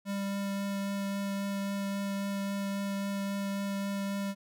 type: tone with vibrato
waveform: square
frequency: 198.4 Hz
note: G3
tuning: 21 cents sharp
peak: -32 dBFS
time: 0.05-4.35 s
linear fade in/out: 50 ms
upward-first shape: triangle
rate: 3.7 Hz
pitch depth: 9 cents each way
effects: none